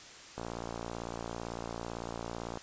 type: click train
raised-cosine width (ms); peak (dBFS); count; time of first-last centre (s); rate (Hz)
1; -24; 128; 0.38-2.573; 57.9
effects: white hiss -50 dBFS RMS until 2.62 s + resampled to 16000 Hz